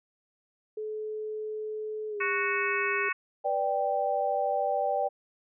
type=tone with pitch glide; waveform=sine; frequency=430 to 403.5 Hz; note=A4 to G#4; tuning=-40 to -50 cents; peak=-32 dBFS; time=0.77-3.09 s; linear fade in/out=5 ms; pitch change=-110 cents; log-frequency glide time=2.09-2.21 s
type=harmonic tone; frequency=370 Hz; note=F#4; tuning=in tune; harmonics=3 / 4 / 5 / 6 / 7; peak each=-33 / -33 / -33 / -33 / -33 dBFS; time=2.2-3.13 s; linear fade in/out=10 ms
type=chord; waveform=sine; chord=G major; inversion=first; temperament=equal; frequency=493.9 / 587.3 / 784 Hz; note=B4 / D5 / G5; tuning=0 / 0 / 0 cents; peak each=-33 / -29 / -28 dBFS; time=3.44-5.09 s; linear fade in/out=20 ms
effects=none